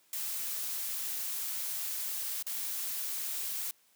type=noise with dropouts; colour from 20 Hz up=blue; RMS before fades=-36 dBFS; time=0.13-3.71 s; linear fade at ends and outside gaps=1 ms; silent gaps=2.425-2.466 s; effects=white hiss -67 dBFS RMS until 3.95 s + high-pass 150 Hz 12 dB/octave